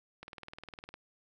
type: click train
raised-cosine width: 0.3 ms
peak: -29 dBFS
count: 15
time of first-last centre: 0.23-0.941 s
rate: 19.7 Hz
effects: none